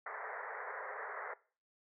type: band-pass noise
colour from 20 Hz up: white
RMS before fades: -44 dBFS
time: 0.06-1.34 s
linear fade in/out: 5 ms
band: 410 to 2000 Hz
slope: 96 dB/octave
effects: noise-tail reverb RT60 0.4 s tail -20 dB re dry